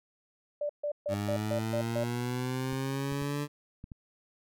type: tone bursts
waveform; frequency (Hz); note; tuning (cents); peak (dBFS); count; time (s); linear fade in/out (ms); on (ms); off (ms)
sine; 587; D5; -1; -29; 7; 0.61-2.038; 5; 84; 140
type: linear sweep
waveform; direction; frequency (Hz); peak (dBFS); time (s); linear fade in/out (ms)
20% pulse; up; 100 to 146.83; -26; 1.08-3.48; 50
type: clicks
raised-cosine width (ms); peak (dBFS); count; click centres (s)
5; -31; 5; 2.73 / 3.122 / 3.221 / 3.841 / 3.918
effects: none